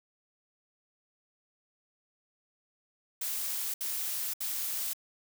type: noise bursts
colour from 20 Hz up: blue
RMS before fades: -34 dBFS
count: 3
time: 3.21-4.934 s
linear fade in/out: 5 ms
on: 530 ms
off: 67 ms
effects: none